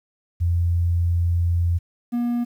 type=tone pair in turn; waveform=sine / triangle; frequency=86 / 239.5 Hz; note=F2 / A#3; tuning=-26 / +47 cents; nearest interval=octave + tritone; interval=1773 cents; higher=second; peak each=-17 / -18 dBFS; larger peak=first; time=0.4-1.79 / 2.12-2.45 s; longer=first; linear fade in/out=20 ms; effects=9-bit